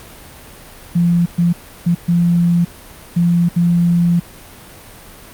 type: tone bursts at uneven times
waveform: sine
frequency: 172.3 Hz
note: F3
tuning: 23 cents flat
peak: -10 dBFS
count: 6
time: 0.95-1.26 / 1.38-1.53 / 1.86-1.95 / 2.08-2.65 / 3.16-3.49 / 3.56-4.2 s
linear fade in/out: 10 ms
effects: pink hiss -38 dBFS RMS until 5.33 s + Opus 48 kbps